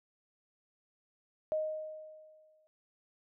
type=tone with exponential decay; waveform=sine; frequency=622 Hz; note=D#5; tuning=1 cent flat; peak=-28 dBFS; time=1.52-2.67 s; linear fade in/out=0 ms; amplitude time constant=250 ms; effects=none